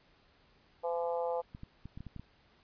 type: harmonic tone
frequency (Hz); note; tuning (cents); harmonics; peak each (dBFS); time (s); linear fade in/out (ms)
170; F3; -46; 3 / 4 / 5 / 6 / 7; -33 / -39 / -38 / -46 / -51; 0.83-1.42; 20
type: clicks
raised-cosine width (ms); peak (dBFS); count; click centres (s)
5; -32; 8; 1.549 / 1.634 / 1.856 / 1.975 / 2.006 / 2.067 / 2.163 / 2.196
effects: pink hiss -66 dBFS RMS until 2.63 s + resampled to 11025 Hz